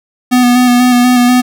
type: tone with vibrato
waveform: square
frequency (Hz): 246.9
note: B3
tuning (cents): 0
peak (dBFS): -6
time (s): 0.31-1.42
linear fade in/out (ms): 20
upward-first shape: square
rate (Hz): 4.1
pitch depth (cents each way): 19
effects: none